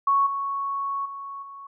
sine tone with level steps, 1108.7 Hz, C#6, in tune, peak -17 / -25 / -33 / -38 dBFS, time 0.07-1.67 s, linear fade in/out 5 ms, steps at 0.26 / 1.05 / 1.42 s, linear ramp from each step 10 ms, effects none

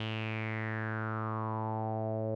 sawtooth tone with low-pass filter sweep, 110 Hz, A2, in tune, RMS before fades -35 dBFS, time 0-2.35 s, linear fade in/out 5 ms, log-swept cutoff 3100 to 550 Hz, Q 5.8, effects none

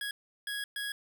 25% pulse tone bursts at uneven times, 1661.2 Hz, G#6, in tune, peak -30 dBFS, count 3, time 0.01-0.11 / 0.47-0.64 / 0.76-0.92 s, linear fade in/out 2 ms, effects none

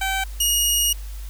15% pulse tone pair in turn, 772 / 2875 Hz, G5 / F7, -27 / +50 cents, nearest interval octave + major seventh, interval 2277 cents, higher second, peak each -15 / -10 dBFS, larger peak second, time 0.01-0.24 / 0.4-0.93 s, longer second, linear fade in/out 5 ms, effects added 50 Hz sine -30 dBFS peak until 1.29 s + white hiss -46 dBFS RMS until 1.29 s

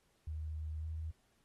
sine tone with pitch glide, 77.78 to 79.51 Hz, D#2 to D#2, 0 to +38 cents, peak -38 dBFS, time 0.27-1.11 s, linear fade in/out 5 ms, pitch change +38 cents, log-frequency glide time 0.79-0.85 s, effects pink hiss -75 dBFS RMS until 1.44 s + AAC 32 kbps

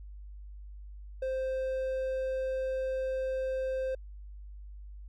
triangle tone, 523.3 Hz, C5, in tune, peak -28 dBFS, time 1.22-3.95 s, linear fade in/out 5 ms, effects added 50 Hz sine -43 dBFS peak until 5.08 s

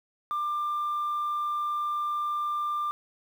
sine tone, 1191 Hz, D6, 24 cents sharp, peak -25 dBFS, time 0.31-2.91 s, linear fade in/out 0 ms, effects tanh soft clip ceiling -24 dBFS + 9-bit

